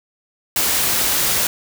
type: noise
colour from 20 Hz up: white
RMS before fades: -18 dBFS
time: 0.56-1.47 s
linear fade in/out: 2 ms
effects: none